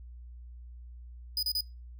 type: tone bursts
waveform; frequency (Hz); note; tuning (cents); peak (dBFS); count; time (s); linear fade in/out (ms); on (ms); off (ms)
45% pulse; 4978; D#8; 0; -27; 3; 1.37-1.608; 2; 58; 32
effects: noise-tail reverb RT60 0.3 s tail -26 dB re dry + added 60 Hz sine -44 dBFS peak until 1.99 s

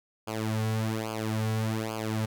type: tone with flanger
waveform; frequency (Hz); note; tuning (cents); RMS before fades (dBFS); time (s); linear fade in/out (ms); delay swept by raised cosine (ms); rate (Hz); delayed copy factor
sawtooth; 110; A2; 0; -30; 0.27-2.26; 10; 0.52 to 3.32; 1.2; -0.95
effects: none

